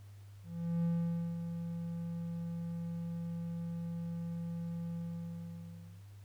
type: tone with ADSR envelope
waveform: triangle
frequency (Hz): 169.1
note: E3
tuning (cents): +44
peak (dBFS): -27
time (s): 0.43-6.05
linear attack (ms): 410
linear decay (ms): 520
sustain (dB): -8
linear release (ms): 1100
effects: added 100 Hz sine -50 dBFS peak until 6.24 s + pink hiss -67 dBFS RMS until 6.24 s